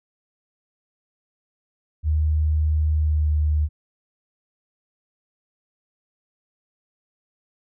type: tone with pitch glide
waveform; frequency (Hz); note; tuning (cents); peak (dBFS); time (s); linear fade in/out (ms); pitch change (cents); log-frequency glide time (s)
sine; 77 to 75.81; D#2 to D#2; -17 to -44; -17; 2.03-3.69; 50; -27; 2.98-3.29
effects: none